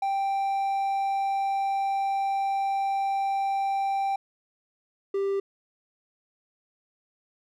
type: tone pair in turn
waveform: triangle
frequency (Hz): 785 / 394.2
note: G5 / G4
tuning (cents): +2 / +10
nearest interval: octave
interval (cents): 1192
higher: first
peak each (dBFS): -22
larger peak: neither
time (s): 0.02-4.16 / 5.14-5.4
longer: first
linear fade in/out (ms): 5
effects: none